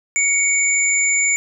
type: tone pair together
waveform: sine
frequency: 2237 / 7102 Hz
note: C#7 / A8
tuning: +15 / +15 cents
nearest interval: octave + minor sixth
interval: 2000 cents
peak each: -17 dBFS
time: 0.16-1.36 s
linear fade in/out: 0 ms
effects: none